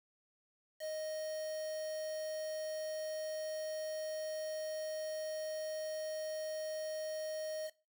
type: tone with quantisation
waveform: triangle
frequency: 622.3 Hz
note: D#5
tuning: in tune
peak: -36 dBFS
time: 0.79-7.71 s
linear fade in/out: 50 ms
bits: 8
effects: noise-tail reverb RT60 0.3 s tail -20 dB re dry